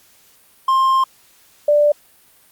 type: tone pair in turn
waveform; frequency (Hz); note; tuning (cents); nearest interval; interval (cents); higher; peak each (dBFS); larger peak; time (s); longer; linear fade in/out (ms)
triangle / sine; 1058 / 589.3; C6 / D5; +19 / +6; minor seventh; 1013; first; -10; neither; 0.68-1.04 / 1.68-1.92; first; 5
effects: white hiss -52 dBFS RMS until 2.51 s + Opus 48 kbps